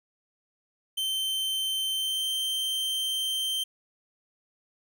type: tone with pitch glide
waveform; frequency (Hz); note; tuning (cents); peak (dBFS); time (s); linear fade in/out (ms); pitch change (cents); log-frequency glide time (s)
45% pulse; 3104 to 3129; G7 to G7; -18 to -4; -27; 0.97-3.64; 10; +14; 1.92-2.3
effects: none